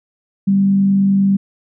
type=tone with frequency modulation; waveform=sine; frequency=196 Hz; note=G3; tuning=in tune; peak=-10 dBFS; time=0.47-1.37 s; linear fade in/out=10 ms; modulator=49.4 Hz; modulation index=0.22; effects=none